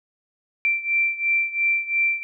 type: beating tone pair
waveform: sine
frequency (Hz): 2349 / 2351.9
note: D7 / D7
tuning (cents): 0 / +2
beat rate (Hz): 2.9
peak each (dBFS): -21 / -24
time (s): 0.65-2.23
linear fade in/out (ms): 0
effects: none